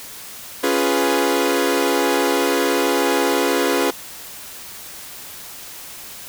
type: chord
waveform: sawtooth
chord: C# dominant seventh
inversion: none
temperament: equal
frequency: 277.2 / 349.2 / 415.3 / 493.9 Hz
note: C#4 / E#4 / G#4 / B4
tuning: 0 / 0 / 0 / 0 cents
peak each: -18 dBFS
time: 0.63-3.91 s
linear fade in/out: 10 ms
effects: white hiss -36 dBFS RMS until 6.28 s